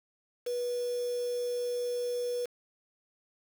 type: tone with quantisation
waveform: sine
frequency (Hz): 487.3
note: B4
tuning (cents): -23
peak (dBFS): -30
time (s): 0.46-2.46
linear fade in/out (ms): 10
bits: 7
effects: none